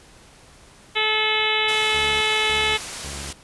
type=harmonic tone; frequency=432.6 Hz; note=A4; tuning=29 cents flat; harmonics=1 / 2 / 3 / 4 / 5 / 6 / 7 / 8 / 9; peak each=-28 / -28 / -30 / -30 / -24 / -27 / -26 / -27 / -29 dBFS; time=0.95-2.78 s; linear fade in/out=20 ms
type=low-pass noise; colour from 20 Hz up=white; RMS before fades=-34 dBFS; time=1.68-3.33 s; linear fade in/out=5 ms; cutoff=9500 Hz; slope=12 dB/octave
type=tone bursts; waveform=sawtooth; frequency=70.5 Hz; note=C#2; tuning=30 cents sharp; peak=-30 dBFS; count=3; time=1.94-3.31 s; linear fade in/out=5 ms; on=270 ms; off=280 ms
effects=pink hiss -49 dBFS RMS until 3.43 s + resampled to 24000 Hz